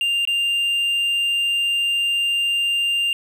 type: tone with dropouts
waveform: triangle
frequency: 2794 Hz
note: F7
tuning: in tune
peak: -16 dBFS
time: 0.01-3.13 s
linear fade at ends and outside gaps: 1 ms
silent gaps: 0.252-0.274 s
effects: none